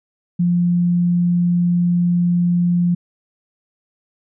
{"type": "tone", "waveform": "sine", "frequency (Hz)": 174.9, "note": "F3", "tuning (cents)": 3, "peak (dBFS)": -13, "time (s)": [0.39, 2.95], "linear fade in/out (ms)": 10, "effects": []}